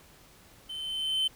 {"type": "tone with level ramp", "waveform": "triangle", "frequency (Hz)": 3074, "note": "G7", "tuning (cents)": -35, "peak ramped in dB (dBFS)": [-35, -22], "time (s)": [0.69, 1.28], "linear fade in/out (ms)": 10, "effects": ["pink hiss -56 dBFS RMS until 1.35 s"]}